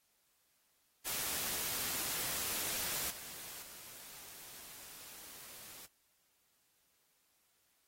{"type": "noise with level steps", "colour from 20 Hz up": "white", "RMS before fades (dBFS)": [-38, -48, -52], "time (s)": [1.05, 5.87], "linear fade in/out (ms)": 20, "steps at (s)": [3.1, 3.62], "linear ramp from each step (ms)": 5, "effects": ["white hiss -75 dBFS RMS until 7.87 s", "AAC 48 kbps"]}